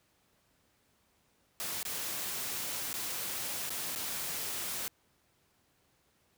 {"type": "noise with dropouts", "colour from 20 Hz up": "white", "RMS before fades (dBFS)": -37, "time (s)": [1.6, 4.88], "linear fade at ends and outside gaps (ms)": 0, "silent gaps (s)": [[1.83, 1.852], [2.93, 2.94], [3.694, 3.704], [3.951, 3.959]], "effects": ["pink hiss -71 dBFS RMS until 6.37 s", "high-pass 60 Hz 12 dB/octave"]}